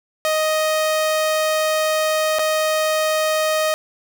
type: tone with dropouts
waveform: sawtooth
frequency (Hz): 624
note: D#5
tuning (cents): +5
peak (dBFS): -13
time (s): 0.25-3.74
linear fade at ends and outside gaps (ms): 0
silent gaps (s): 2.386-2.393
effects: none